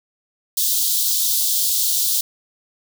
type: high-pass noise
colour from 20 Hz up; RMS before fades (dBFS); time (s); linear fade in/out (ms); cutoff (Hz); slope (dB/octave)
white; -19; 0.57-2.21; 5; 3400; 48
effects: none